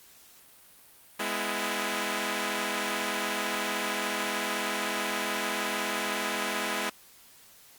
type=chord; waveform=5% pulse; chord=E major; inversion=first; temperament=equal with one note detuned; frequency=207.7 / 250.5 / 329.6 Hz; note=G#3 / B3 / E4; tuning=0 / +25 / 0 cents; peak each=-21 / -23 / -22 dBFS; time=1.19-6.9 s; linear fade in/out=10 ms; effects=white hiss -55 dBFS RMS until 7.78 s + Opus 48 kbps